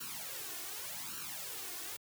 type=noise with flanger; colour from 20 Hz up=white; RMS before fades=-43 dBFS; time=0-1.97 s; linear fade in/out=10 ms; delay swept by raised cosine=0.7 to 2.8 ms; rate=0.86 Hz; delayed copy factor=+0.8; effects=high-pass 100 Hz 12 dB/octave